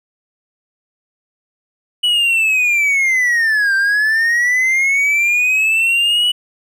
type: linear two-way sweep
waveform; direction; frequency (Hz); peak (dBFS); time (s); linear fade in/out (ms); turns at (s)
triangle; down then up; 2960 to 1564 to 2960; -10; 2.03-6.32; 10; 3.75
effects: none